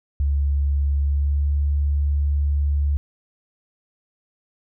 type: tone with pitch glide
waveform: sine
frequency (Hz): 70.7 to 71.94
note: C#2 to D2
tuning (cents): +35 to -35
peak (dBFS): -17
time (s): 0.2-2.97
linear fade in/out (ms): 0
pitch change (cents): +30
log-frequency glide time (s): 0.99-1.51
effects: none